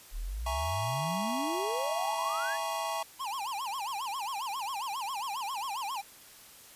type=exponential sweep; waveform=sine; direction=up; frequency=34.84 to 1815 Hz; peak=-33 dBFS; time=0.11-2.58 s; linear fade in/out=50 ms
type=chord; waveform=square; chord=A# half-diminished seventh; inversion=second; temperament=equal; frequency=659.3 / 830.6 / 932.3 / 1108.7 Hz; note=E5 / G#5 / A#5 / C#6; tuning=0 / 0 / 0 / 0 cents; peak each=-38 dBFS; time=0.46-3.03 s; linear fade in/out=5 ms
type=tone with vibrato; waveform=square; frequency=930 Hz; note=A#5; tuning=4 cents flat; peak=-34 dBFS; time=3.19-6.02 s; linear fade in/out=20 ms; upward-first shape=sine; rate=7.4 Hz; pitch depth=290 cents each way
effects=white hiss -53 dBFS RMS until 6.75 s + resampled to 32000 Hz